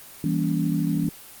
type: chord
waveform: sine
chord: E diminished seventh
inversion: none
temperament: just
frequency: 164.81 / 197.78 / 237.3 / 284.8 Hz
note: E3 / G3 / Bb3 / Db4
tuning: 0 / +16 / +31 / +47 cents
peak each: -24 / -28 / -29 / -26 dBFS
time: 0.24-1.09 s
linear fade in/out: 2 ms
effects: white hiss -44 dBFS RMS until 1.4 s + Opus 24 kbps